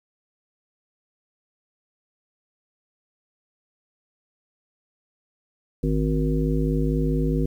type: harmonic tone with a mistuned harmonic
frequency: 52.3 Hz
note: G#1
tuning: 13 cents sharp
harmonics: 1 / 3 / 5 / 7 / 9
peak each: -24 / -24 / -26 / -30 / -31 dBFS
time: 5.83-7.46 s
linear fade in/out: 5 ms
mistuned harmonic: 1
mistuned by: +37 cents
effects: 9-bit